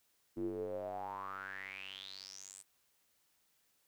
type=tone with band-pass filter sweep; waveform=square; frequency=48.17 Hz; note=G1; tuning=30 cents flat; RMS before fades=-44 dBFS; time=0.36-2.63 s; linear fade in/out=20 ms; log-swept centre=300 to 8700 Hz; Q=8.9; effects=white hiss -75 dBFS RMS until 3.87 s